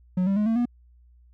triangle tone with pitch steps, 182.9 / 196.03 / 210.1 / 225.2 / 241.3 Hz, F#3 / G3 / G#3 / A3 / B3, -20 / 0 / +20 / +40 / -40 cents, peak -18 dBFS, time 0.17-0.655 s, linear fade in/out 5 ms, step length 97 ms, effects added 60 Hz sine -52 dBFS peak until 1.33 s

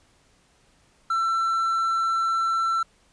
triangle tone, 1342 Hz, E6, 31 cents sharp, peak -19 dBFS, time 1.1-2.83 s, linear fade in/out 5 ms, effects pink hiss -61 dBFS RMS until 3.12 s + resampled to 22050 Hz

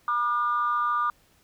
sine tone with amplitude modulation, 1201 Hz, D6, 38 cents sharp, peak -18 dBFS, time 0.08-1.1 s, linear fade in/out 2 ms, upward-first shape sine, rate 234 Hz, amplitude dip 80%, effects tanh soft clip ceiling -14 dBFS + pink hiss -62 dBFS RMS until 1.43 s

